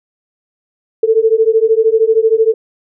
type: beating tone pair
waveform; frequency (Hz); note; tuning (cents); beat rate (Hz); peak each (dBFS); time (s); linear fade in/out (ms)
sine; 439.2 / 452.2; A4 / A4; -3 / +47; 13; -11; 1.03-2.54; 5
effects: none